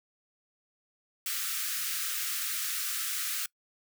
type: high-pass noise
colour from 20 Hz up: white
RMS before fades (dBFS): -33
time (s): 1.26-3.46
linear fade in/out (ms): 2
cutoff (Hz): 1200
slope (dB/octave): 96
effects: noise-tail reverb RT60 0.1 s tail -24 dB re dry